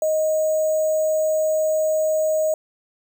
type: tone with sample-and-hold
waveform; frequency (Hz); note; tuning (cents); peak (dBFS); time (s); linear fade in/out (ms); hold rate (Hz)
sine; 624; D#5; +5; -17; 0.02-2.54; 2; 7350
effects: none